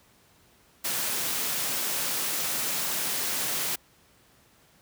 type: high-pass noise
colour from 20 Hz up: white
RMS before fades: -29 dBFS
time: 0.84-3.76 s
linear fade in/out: 10 ms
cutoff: 110 Hz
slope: 48 dB/octave
effects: pink hiss -60 dBFS RMS until 4.81 s + high-pass 60 Hz 12 dB/octave